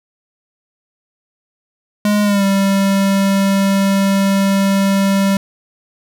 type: tone with pitch glide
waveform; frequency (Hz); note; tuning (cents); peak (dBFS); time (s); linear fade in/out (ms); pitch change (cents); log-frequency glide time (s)
square; 207.7 to 196.04; G#3 to G3; 0 to 0; -12; 2.05-5.37; 2; -100; 2.23-2.44
effects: none